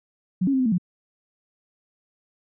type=tone with pitch steps; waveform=sine; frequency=183.8 / 275.2 / 263.4 / 255.5 / 221.9 / 178 Hz; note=F#3 / C#4 / C4 / C4 / A3 / F3; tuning=-11 / -12 / +12 / -41 / +15 / +33 cents; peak=-18 dBFS; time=0.41-0.782 s; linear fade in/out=10 ms; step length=62 ms; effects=none